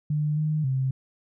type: tone with pitch steps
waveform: sine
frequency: 150.1 / 153.8 / 132.2 Hz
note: D3 / D#3 / C3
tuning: +38 / -20 / +18 cents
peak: -22 dBFS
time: 0.1-0.91 s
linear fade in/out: 5 ms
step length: 270 ms
effects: none